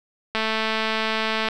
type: click train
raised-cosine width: 0.3 ms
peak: -8 dBFS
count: 251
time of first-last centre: 0.35-1.486 s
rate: 220 Hz
effects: none